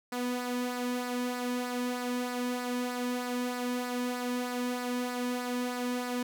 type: tone with flanger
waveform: sawtooth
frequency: 246.9 Hz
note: B3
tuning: in tune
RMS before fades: -33 dBFS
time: 0.12-6.23 s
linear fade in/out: 5 ms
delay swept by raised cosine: 0.3 to 1.5 ms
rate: 3.2 Hz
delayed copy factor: -0.5
effects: none